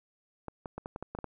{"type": "clicks", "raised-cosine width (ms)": 1, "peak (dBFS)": -24, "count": 9, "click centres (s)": [0.483, 0.658, 0.78, 0.859, 0.961, 1.026, 1.15, 1.188, 1.243], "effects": []}